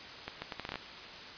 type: accelerating click train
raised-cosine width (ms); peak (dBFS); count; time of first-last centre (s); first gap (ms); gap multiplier
0.3; -21; 9; 0.28-0.757; 140; 0.73
effects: white hiss -46 dBFS RMS until 1.37 s + resampled to 11025 Hz